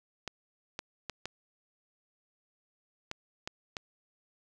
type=clicks; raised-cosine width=0.2 ms; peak=-19 dBFS; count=7; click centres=0.277 / 0.791 / 1.097 / 1.256 / 3.114 / 3.475 / 3.768 s; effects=none